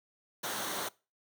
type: noise with comb filter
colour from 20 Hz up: pink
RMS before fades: -36 dBFS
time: 0.43-0.89 s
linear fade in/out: 10 ms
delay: 0.4 ms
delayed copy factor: -0.5
effects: noise-tail reverb RT60 0.3 s tail -22 dB re dry + high-pass 200 Hz 12 dB/octave